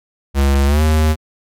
square tone with pitch glide, 69.3 to 77.79 Hz, C#2 to D#2, 0 to 0 cents, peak -11 dBFS, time 0.34-1.16 s, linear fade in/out 50 ms, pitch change +200 cents, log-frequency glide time 0.66-0.82 s, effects MP3 96 kbps

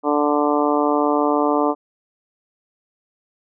harmonic tone, 147.2 Hz, D3, 4 cents sharp, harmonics 2 / 3 / 4 / 5 / 6 / 7 / 8, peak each -20 / -22 / -23 / -24 / -25 / -25 / -26 dBFS, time 0.03-1.75 s, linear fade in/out 50 ms, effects none

